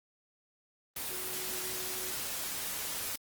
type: tone in noise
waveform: sine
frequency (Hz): 370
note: F#4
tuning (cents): 0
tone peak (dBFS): -46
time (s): 1.1-2.12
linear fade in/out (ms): 5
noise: white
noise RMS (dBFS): -37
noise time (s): 0.96-3.16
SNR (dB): -12
effects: Opus 24 kbps